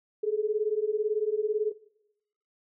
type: beating tone pair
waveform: sine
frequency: 416.4 / 434.4 Hz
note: G#4 / A4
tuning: +5 / -22 cents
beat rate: 18 Hz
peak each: -28 dBFS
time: 0.23-1.72 s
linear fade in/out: 10 ms
effects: noise-tail reverb RT60 0.8 s tail -19 dB re dry